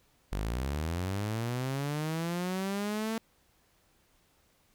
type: linear sweep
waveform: sawtooth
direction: up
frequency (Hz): 46.25 to 226.7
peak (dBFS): -27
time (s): 0.32-3.18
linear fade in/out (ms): 0
effects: pink hiss -68 dBFS RMS until 4.74 s